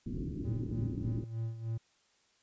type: low-pass noise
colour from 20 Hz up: white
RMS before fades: -38 dBFS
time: 0.06-1.24 s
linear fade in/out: 2 ms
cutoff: 340 Hz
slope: 48 dB/octave
type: tone with tremolo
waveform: triangle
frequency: 113.6 Hz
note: A#2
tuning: 44 cents flat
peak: -30 dBFS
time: 0.44-1.78 s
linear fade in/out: 10 ms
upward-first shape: sine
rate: 3.3 Hz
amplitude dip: 70%
effects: white hiss -70 dBFS RMS until 2.42 s + resampled to 16000 Hz